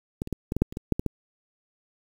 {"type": "clicks", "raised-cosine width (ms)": 3, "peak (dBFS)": [-16, -23, -14, -14, -13, -6, -25, -18, -8, -13, -12], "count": 11, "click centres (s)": [0.219, 0.274, 0.327, 0.521, 0.566, 0.62, 0.725, 0.771, 0.923, 0.995, 1.063], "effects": ["7-bit"]}